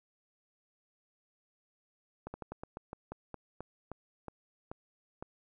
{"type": "slowing click train", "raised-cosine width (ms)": 1, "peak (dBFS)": -27, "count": 14, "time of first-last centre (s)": [2.27, 5.225], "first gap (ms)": 70, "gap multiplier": 1.18, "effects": []}